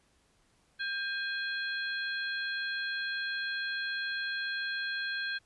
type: harmonic tone with a mistuned harmonic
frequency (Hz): 833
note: G#5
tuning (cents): +5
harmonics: 2 / 3 / 4 / 5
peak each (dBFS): -33 / -45 / -42 / -41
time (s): 0.79-5.39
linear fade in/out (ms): 20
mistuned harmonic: 2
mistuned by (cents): -77
effects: pink hiss -69 dBFS RMS until 5.45 s + resampled to 24000 Hz